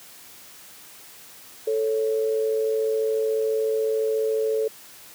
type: tone pair together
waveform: sine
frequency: 440 / 554 Hz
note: A4 / C#5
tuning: 0 / -1 cents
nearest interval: major third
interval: 399 cents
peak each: -21 / -29 dBFS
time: 1.67-4.68 s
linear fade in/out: 5 ms
effects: white hiss -46 dBFS RMS until 5.14 s + high-pass 80 Hz 12 dB/octave